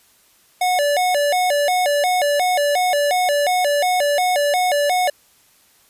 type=tone with vibrato; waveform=square; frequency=650 Hz; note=E5; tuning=24 cents flat; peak=-16 dBFS; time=0.61-5.1 s; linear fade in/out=5 ms; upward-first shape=square; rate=2.8 Hz; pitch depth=200 cents each way; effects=white hiss -55 dBFS RMS until 5.89 s + resampled to 32000 Hz